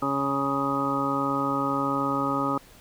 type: harmonic tone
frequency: 138.59 Hz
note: C#3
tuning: in tune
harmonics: 1 / 2 / 3 / 4 / 6 / 7 / 8 / 9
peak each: -36 / -28 / -36 / -33 / -34 / -35 / -37 / -27 dBFS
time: 0.02-2.58 s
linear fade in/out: 5 ms
effects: pink hiss -52 dBFS RMS until 2.8 s